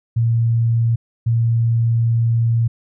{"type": "tone pair in turn", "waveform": "sine", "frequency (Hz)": [115.7, 115.7], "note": ["A#2", "A#2"], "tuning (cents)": [-13, -13], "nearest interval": "unison", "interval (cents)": 0, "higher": "neither", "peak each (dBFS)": -13, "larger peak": "neither", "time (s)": [[0.16, 0.96], [1.26, 2.68]], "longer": "second", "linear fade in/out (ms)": 10, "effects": []}